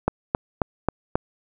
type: click train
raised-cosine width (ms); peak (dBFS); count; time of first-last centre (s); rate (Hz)
1; -5; 5; 0.08-1.155; 3.72
effects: none